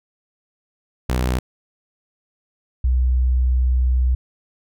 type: tone pair in turn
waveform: sawtooth / sine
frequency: 62.6 / 62.83 Hz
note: B1 / B1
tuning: +24 / +30 cents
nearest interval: unison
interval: 6 cents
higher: second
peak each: -14 dBFS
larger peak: neither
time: 1.09-1.39 / 2.84-4.15 s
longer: second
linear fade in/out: 5 ms
effects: none